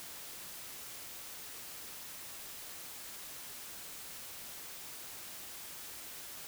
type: silence
effects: white hiss -47 dBFS RMS until 6.47 s